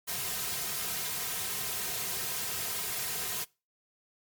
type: noise with comb filter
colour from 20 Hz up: white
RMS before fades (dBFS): -34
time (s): 0.07-3.45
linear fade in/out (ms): 20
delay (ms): 3.5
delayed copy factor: -0.75
effects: noise-tail reverb RT60 0.3 s tail -24 dB re dry + MP3 96 kbps